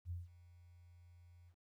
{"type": "tone with ADSR envelope", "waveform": "sine", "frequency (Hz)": 87.31, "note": "F2", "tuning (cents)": 0, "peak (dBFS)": -39, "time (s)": [0.05, 1.55], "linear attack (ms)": 57, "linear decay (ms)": 170, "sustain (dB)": -20, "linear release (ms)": 66, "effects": ["13-bit"]}